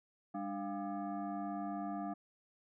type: tone with frequency modulation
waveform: sine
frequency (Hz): 201.1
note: G3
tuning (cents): +44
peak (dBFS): -37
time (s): 0.34-2.14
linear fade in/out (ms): 10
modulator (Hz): 498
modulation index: 1.5
effects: none